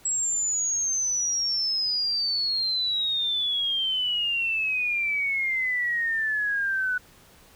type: exponential sweep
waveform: sine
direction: down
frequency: 7740 to 1480 Hz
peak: -23 dBFS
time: 0.05-6.98 s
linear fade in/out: 5 ms
effects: pink hiss -54 dBFS RMS until 7.55 s